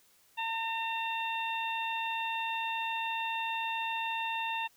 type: harmonic tone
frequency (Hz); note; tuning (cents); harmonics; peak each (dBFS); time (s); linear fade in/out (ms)
907; A#5; -48; 1 / 2 / 3 / 4; -34 / -41 / -36 / -42; 0.37-4.68; 20
effects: white hiss -65 dBFS RMS until 4.76 s